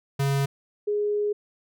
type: tone pair in turn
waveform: square / sine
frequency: 138.59 / 415.3 Hz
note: C#3 / G#4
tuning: 0 / 0 cents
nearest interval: octave + perfect fifth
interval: 1900 cents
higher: second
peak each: -22 dBFS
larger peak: neither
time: 0.19-0.46 / 0.87-1.33 s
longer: second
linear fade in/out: 10 ms
effects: none